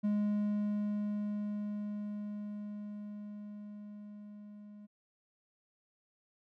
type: tone with level ramp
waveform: triangle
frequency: 207.7 Hz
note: G#3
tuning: in tune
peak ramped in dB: -26 to -47 dBFS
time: 0.03-4.87 s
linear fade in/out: 20 ms
effects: none